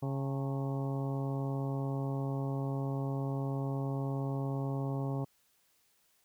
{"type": "harmonic tone with a mistuned harmonic", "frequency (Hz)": 136.9, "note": "C#3", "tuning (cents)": -21, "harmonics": [1, 2, 3, 4, 5, 6, 7, 8], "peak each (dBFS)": [-33, -39, -43, -45, -47, -49, -50, -51], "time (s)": [0.02, 5.25], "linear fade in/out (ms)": 10, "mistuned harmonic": 7, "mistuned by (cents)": -89, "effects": ["white hiss -71 dBFS RMS until 6.24 s"]}